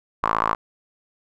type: tone with band-pass filter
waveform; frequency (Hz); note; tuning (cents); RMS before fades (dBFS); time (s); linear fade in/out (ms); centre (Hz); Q
sawtooth; 55; A1; 0; -22; 0.23-0.55; 5; 1100; 6.1
effects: none

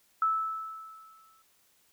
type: tone with exponential decay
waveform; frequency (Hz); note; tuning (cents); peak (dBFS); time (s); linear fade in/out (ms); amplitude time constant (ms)
sine; 1310; E6; -11; -22; 0.22-1.42; 2; 260
effects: white hiss -67 dBFS RMS until 1.92 s

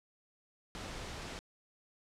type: low-pass noise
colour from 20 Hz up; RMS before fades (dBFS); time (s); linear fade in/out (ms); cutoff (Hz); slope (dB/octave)
pink; -44; 0.75-1.39; 0; 6600; 12
effects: low-pass 11000 Hz 12 dB/octave

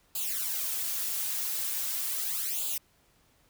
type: noise with flanger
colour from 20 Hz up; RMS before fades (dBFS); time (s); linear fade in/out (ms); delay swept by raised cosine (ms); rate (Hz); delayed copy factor
blue; -32; 0.15-2.78; 5; 0.26 to 4.86; 0.4; +0.85
effects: pink hiss -66 dBFS RMS until 3.49 s

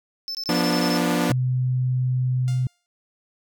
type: tone bursts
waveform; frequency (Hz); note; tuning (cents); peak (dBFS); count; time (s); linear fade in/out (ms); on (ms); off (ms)
triangle; 5274; E8; 0; -26; 8; 0.28-0.971; 0; 68; 21
type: chord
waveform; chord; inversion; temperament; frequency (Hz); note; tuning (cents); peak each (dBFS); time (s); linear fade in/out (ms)
sawtooth; B diminished; second; equal with one note detuned; 174.61 / 242.8 / 293.7; F3 / B3 / D4; 0 / -29 / 0; -20; 0.49-1.32; 2
type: tone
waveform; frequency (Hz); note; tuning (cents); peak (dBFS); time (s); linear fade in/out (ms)
sine; 127.2; C3; -48; -19; 1.3-2.67; 2
type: tone with exponential decay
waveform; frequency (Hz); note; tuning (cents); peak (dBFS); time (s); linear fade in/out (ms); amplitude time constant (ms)
5% pulse; 703; F5; +11; -26; 2.48-2.86; 0; 81
effects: none

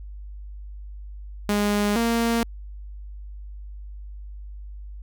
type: tone pair in turn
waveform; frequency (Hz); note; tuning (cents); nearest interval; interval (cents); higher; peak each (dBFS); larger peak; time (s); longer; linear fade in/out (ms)
sawtooth; 206.1 / 231.8; G#3 / A#3; -13 / -10; major second; 203; second; -16; neither; 1.49-1.96 / 1.96-2.43; neither; 0
effects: added 50 Hz sine -35 dBFS peak until 5.02 s

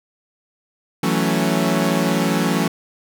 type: chord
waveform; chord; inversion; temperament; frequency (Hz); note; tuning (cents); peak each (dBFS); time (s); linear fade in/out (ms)
sawtooth; F# minor seventh; third; equal; 164.81 / 185 / 220 / 277.2; E3 / F#3 / A3 / C#4; 0 / 0 / 0 / 0; -18 / -18 / -18 / -19; 1.03-2.68; 5
effects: none

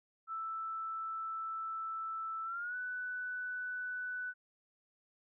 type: tone with pitch glide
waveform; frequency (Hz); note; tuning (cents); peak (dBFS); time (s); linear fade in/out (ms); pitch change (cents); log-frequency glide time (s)
sine; 1321 to 1491.4; E6 to F#6; +3 to +13; -37; 0.27-4.34; 50; +210; 2.44-2.76
effects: none

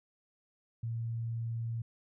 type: tone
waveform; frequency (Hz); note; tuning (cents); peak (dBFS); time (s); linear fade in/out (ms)
sine; 115.2; A#2; -20; -33; 0.83-1.82; 5
effects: none

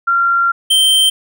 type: tone pair in turn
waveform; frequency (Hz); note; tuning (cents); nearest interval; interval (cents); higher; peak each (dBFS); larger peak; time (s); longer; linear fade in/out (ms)
sine / square; 1379 / 3126; F6 / G7; -22 / -6; octave + major second; 1416; second; -10 / -9; second; 0.07-0.52 / 0.7-1.1; first; 10
effects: none

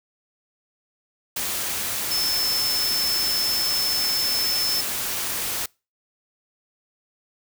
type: tone in noise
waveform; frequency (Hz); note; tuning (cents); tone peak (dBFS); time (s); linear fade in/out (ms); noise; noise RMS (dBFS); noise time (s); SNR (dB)
sine; 5274; E8; 0; -22; 2.11-4.81; 5; white; -27; 1.36-5.66; +2
effects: noise-tail reverb RT60 0.3 s tail -26 dB re dry

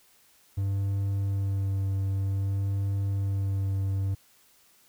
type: tone with vibrato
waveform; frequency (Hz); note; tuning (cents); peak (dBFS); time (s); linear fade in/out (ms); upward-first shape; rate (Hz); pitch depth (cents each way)
triangle; 98; G2; 0; -23; 0.57-4.15; 10; sine; 0.53; 16
effects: white hiss -61 dBFS RMS until 4.88 s

